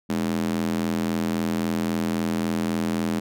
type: tone with high-pass filter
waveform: square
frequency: 41.86 Hz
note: E1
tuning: 27 cents sharp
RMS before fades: -25 dBFS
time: 0.09-3.2 s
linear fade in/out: 10 ms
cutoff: 220 Hz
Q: 2.7
effects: none